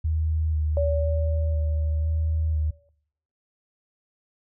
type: tone with vibrato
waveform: sine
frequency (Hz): 77.78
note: D#2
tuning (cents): 0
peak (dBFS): -21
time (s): 0.04-2.71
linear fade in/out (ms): 10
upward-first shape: square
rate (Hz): 1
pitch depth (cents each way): 24
type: tone with exponential decay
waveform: sine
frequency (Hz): 570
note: C#5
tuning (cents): +48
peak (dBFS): -22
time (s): 0.77-2.89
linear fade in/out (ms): 1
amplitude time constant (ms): 460
effects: noise-tail reverb RT60 0.7 s tail -24 dB re dry